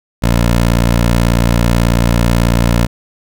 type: tone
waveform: 15% pulse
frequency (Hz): 58.27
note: A#1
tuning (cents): 0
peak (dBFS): -3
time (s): 0.22-2.87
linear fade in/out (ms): 20
effects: none